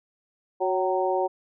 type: harmonic tone with a mistuned harmonic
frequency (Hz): 185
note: F#3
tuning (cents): 0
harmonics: 2 / 3 / 4 / 5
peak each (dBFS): -26 / -27 / -27 / -30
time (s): 0.6-1.28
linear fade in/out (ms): 20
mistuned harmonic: 4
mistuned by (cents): +46
effects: none